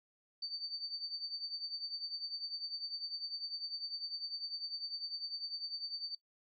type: tone with tremolo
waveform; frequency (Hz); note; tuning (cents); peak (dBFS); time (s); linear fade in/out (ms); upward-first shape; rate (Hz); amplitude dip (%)
sine; 4581; D8; -44; -36; 0.42-6.15; 5; triangle; 10; 80
effects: noise-tail reverb RT60 0.1 s tail -17 dB re dry